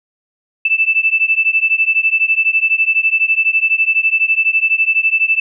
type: beating tone pair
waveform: sine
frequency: 2637 / 2649 Hz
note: E7 / E7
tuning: 0 / +8 cents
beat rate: 12 Hz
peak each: -14 dBFS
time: 0.65-5.4 s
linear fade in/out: 5 ms
effects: none